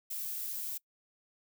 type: noise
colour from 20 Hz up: violet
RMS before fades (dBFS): -38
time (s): 0.1-0.78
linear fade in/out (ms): 10
effects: noise-tail reverb RT60 0.1 s tail -24 dB re dry